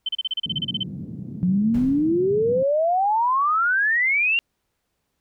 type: tone bursts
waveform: sine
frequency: 3076 Hz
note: G7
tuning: 33 cents flat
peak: -21 dBFS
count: 13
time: 0.06-0.833 s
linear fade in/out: 5 ms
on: 29 ms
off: 33 ms
type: band-pass noise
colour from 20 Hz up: white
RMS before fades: -33 dBFS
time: 0.46-2.63 s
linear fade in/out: 2 ms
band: 120 to 210 Hz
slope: 24 dB/octave
type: exponential sweep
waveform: sine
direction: up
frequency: 174.61 to 2817 Hz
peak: -17 dBFS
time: 1.43-4.39 s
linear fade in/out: 0 ms
type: noise with exponential decay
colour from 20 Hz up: brown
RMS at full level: -30 dBFS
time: 1.74-2.3 s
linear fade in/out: 5 ms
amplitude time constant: 120 ms
effects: pink hiss -75 dBFS RMS until 5.2 s